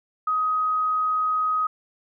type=tone; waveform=sine; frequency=1258 Hz; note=D#6; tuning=19 cents sharp; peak=-20 dBFS; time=0.27-1.67 s; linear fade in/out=5 ms; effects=none